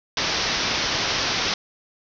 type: low-pass noise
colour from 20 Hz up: white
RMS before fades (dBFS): -24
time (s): 0.17-1.54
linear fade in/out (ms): 2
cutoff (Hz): 5900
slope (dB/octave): 96
effects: none